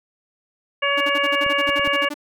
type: harmonic tone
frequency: 564 Hz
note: C#5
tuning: 30 cents sharp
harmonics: 1 / 2 / 3 / 4 / 5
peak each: -24 / -24 / -24 / -24 / -24 dBFS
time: 0.82-2.09 s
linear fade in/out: 10 ms
type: tone bursts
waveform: sawtooth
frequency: 293.7 Hz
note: D4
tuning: in tune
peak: -22 dBFS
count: 14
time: 0.97-2.142 s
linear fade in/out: 10 ms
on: 41 ms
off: 46 ms
type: clicks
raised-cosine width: 3 ms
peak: -22 dBFS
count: 4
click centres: 1.464 / 1.691 / 1.795 / 1.876 s
effects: none